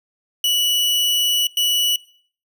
40% pulse tone bursts at uneven times, 2946 Hz, F#7, 8 cents flat, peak -15 dBFS, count 2, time 0.44-1.47 / 1.57-1.96 s, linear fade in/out 2 ms, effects noise-tail reverb RT60 0.5 s tail -20 dB re dry

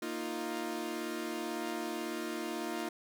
sawtooth chord, Bb suspended fourth, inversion none, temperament equal, 233.1 / 311.1 / 349.2 Hz, Bb3 / Eb4 / F4, 0 / 0 / 0 cents, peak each -38 / -36 / -35 dBFS, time 0.02-2.89 s, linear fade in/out 5 ms, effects none

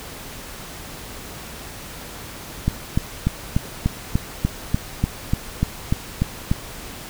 click train, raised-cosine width 5 ms, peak -5 dBFS, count 14, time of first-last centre 2.68-6.515 s, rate 3.39 Hz, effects pink hiss -36 dBFS RMS until 7.09 s

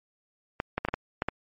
clicks, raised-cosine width 0.5 ms, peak -12 dBFS, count 7, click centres 0.601 / 0.78 / 0.85 / 0.886 / 0.94 / 1.221 / 1.286 s, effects MP3 32 kbps

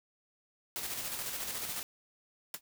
white noise with tremolo, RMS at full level -37 dBFS, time 0.76-1.83 s, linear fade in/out 0 ms, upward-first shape square, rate 14 Hz, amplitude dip 35%
white noise with exponential decay, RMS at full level -34 dBFS, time 2.54-2.61 s, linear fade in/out 2 ms, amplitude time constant 15 ms
effects none

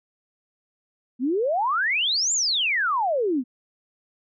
sine exponential two-way sweep, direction up then down, 233.1 to 7459 to 233.1 Hz, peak -20 dBFS, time 1.19-3.44 s, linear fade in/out 50 ms, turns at 2.33 s, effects none

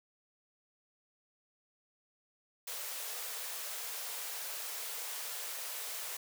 white high-pass noise, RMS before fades -41 dBFS, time 2.67-6.17 s, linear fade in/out 5 ms, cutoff 420 Hz, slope 96 dB/octave, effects none

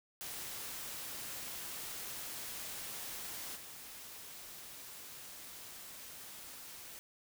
white noise with level steps, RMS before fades -44 / -50 dBFS, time 0.21-6.99 s, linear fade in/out 0 ms, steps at 3.55 s, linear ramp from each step 20 ms, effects none

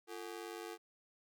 sawtooth ring-modulated tone, 395.3 Hz, G4, 15 cents sharp, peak -37 dBFS, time 0.07-0.78 s, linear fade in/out 50 ms, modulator 49.5 Hz, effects none

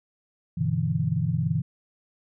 sine chord, E minor seventh, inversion first, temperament equal, 98 / 123.47 / 146.83 / 164.81 Hz, G2 / B2 / D3 / E3, 0 / 0 / 0 / 0 cents, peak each -31 / -28 / -28 / -26 dBFS, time 0.57-1.62 s, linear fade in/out 10 ms, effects none

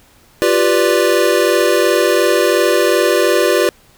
square chord, G dominant seventh, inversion third, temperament equal, 349.2 / 392 / 493.9 / 587.3 Hz, F4 / G4 / B4 / D5, 0 / 0 / 0 / 0 cents, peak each -17 dBFS, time 0.42-3.69 s, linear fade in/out 0 ms, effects pink hiss -49 dBFS RMS until 3.97 s

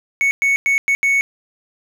triangle tone bursts at uneven times, 2217 Hz, C#7, in tune, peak -11 dBFS, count 5, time 0.21-0.31 / 0.42-0.56 / 0.66-0.78 / 0.88-0.95 / 1.03-1.21 s, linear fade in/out 0 ms, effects none

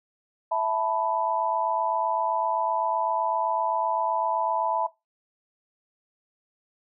sine chord, E suspended fourth, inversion none, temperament equal, 659.3 / 880 / 987.8 Hz, E5 / A5 / B5, 0 / 0 / 0 cents, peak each -27 dBFS, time 0.51-4.87 s, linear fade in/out 10 ms, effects noise-tail reverb RT60 0.2 s tail -18 dB re dry

